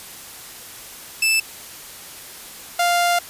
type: tone pair in turn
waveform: sawtooth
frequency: 2637 / 698.5 Hz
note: E7 / F5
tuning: 0 / 0 cents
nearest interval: octave + major seventh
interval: 2300 cents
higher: first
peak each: -12 dBFS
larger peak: neither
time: 1.22-1.4 / 2.79-3.19 s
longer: second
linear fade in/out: 5 ms
effects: white hiss -38 dBFS RMS until 3.29 s + resampled to 32000 Hz